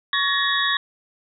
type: tone cluster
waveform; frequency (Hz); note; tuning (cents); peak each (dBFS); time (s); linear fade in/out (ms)
sine; 1118 / 1704 / 1875 / 3395 / 3758; C#6 / G#6 / A#6 / G#7 / A#7; +14 / +44 / +10 / +37 / +13; -25; 0.13-0.77; 2
effects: none